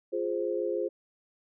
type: chord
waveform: sine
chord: F minor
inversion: none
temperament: equal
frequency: 349.2 / 415.3 / 523.3 Hz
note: F4 / Ab4 / C5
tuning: 0 / 0 / 0 cents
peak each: -32 dBFS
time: 0.12-0.89 s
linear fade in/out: 20 ms
effects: none